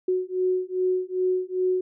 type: beating tone pair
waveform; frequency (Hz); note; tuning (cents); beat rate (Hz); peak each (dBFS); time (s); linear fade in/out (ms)
sine; 367.4 / 369.9; F#4 / F#4; -12 / 0; 2.5; -25; 0.08-1.81; 5
effects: none